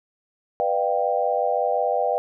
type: chord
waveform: sine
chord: G dominant seventh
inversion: first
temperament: equal with one note detuned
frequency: 493.9 / 602.4 / 698.5 / 784 Hz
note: B4 / D5 / F5 / G5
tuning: 0 / +44 / 0 / 0 cents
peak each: -25 dBFS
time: 0.6-2.18 s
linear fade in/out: 0 ms
effects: none